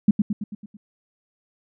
sine tone with echo, 207.7 Hz, G#3, in tune, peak -10 dBFS, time 0.08-0.11 s, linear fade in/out 5 ms, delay 110 ms, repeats 6, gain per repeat -5 dB, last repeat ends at 0.77 s, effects none

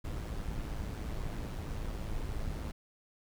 brown noise with amplitude modulation, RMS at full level -35 dBFS, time 0.04-2.72 s, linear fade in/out 10 ms, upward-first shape sine, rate 108 Hz, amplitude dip 50%, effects none

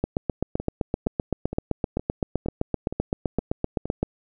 two click trains, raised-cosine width 2 ms, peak -9 / -17 dBFS, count 32 / 8, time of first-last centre 0.04-4.03 / 0.6-3.856 s, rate 7.77 / 2.15 Hz, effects none

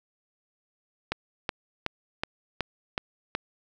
click train, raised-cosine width 0.3 ms, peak -11 dBFS, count 7, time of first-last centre 1.12-3.35 s, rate 2.69 Hz, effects none

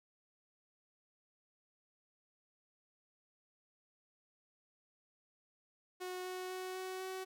sawtooth tone with pitch steps, 365.9 / 368.4 / 371 / 373.6 / 376.2 Hz, F#4 / F#4 / F#4 / F#4 / F#4, -19 / -7 / +5 / +17 / +29 cents, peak -37 dBFS, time 6-7.25 s, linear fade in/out 20 ms, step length 250 ms, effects none

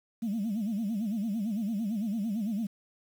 sine tone with vibrato, 213.7 Hz, G#3, 50 cents sharp, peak -27 dBFS, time 0.22-2.67 s, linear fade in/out 10 ms, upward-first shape sine, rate 8.9 Hz, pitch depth 170 cents each way, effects tanh soft clip ceiling -25 dBFS + 9-bit

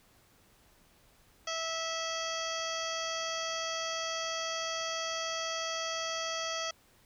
harmonic tone, 653 Hz, E5, 17 cents flat, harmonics 1 / 2 / 3 / 4 / 5 / 7 / 8 / 9 / 10, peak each -39 / -39 / -42 / -45 / -40 / -43 / -45 / -43 / -49 dBFS, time 1.47-6.71 s, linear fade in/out 5 ms, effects pink hiss -64 dBFS RMS until 7.05 s

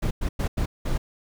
brown noise bursts at uneven times, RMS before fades -24 dBFS, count 5, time 0.02-0.11 / 0.21-0.29 / 0.39-0.48 / 0.57-0.66 / 0.85-0.98 s, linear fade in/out 10 ms, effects none

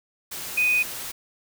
sine tone in noise, 2489 Hz, D#7, in tune, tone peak -18 dBFS, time 0.57-0.83 s, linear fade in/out 10 ms, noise white, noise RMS -34 dBFS, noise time 0.31-1.12 s, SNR +13 dB, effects none

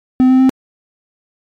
triangle tone with pitch steps, 256.5 / 259.2 / 261.9 Hz, C4 / C4 / C4, -34 / -16 / +2 cents, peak -4 dBFS, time 0.2-0.494 s, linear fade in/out 0 ms, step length 98 ms, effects MP3 96 kbps

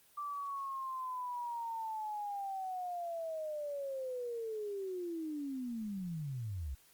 sine linear sweep, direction down, 1174.7 to 61.5 Hz, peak -37 dBFS, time 0.17-6.75 s, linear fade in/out 10 ms, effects white hiss -65 dBFS RMS until 6.93 s + Opus 32 kbps

